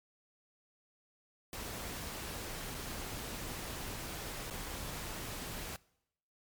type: noise with dropouts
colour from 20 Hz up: pink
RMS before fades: -42 dBFS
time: 1.53-5.76 s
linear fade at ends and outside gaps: 0 ms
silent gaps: 2.745-2.749 / 4.5-4.508 s
effects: noise-tail reverb RT60 0.8 s tail -23 dB re dry + MP3 96 kbps